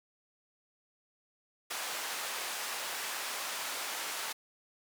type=band-pass noise; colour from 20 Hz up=pink; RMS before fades=-38 dBFS; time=1.7-4.33 s; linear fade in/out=10 ms; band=810 to 14000 Hz; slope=12 dB/octave; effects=none